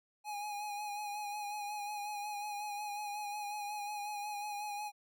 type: tone with vibrato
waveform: square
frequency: 829 Hz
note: G#5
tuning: 3 cents flat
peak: -39 dBFS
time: 0.24-4.92 s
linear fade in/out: 50 ms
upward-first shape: sine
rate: 5.5 Hz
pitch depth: 32 cents each way
effects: none